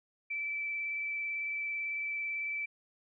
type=tone with vibrato; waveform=sine; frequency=2320 Hz; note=D7; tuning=22 cents flat; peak=-33 dBFS; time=0.3-2.66 s; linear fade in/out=10 ms; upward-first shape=triangle; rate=18 Hz; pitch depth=16 cents each way; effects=none